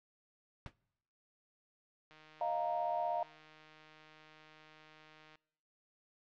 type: noise with exponential decay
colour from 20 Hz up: pink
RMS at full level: -43 dBFS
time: 0.66-0.74 s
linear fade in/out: 1 ms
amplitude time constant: 17 ms
type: click train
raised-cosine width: 0.2 ms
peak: -40 dBFS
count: 504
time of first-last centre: 2.11-5.355 s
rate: 155 Hz
type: chord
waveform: sine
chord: Eb suspended second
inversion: none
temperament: equal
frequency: 622.3 / 698.5 / 932.3 Hz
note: Eb5 / F5 / Bb5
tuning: 0 / 0 / 0 cents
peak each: -39 / -35 / -38 dBFS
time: 2.41-3.23 s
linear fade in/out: 2 ms
effects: noise-tail reverb RT60 0.9 s tail -24 dB re dry + low-pass 3000 Hz 12 dB/octave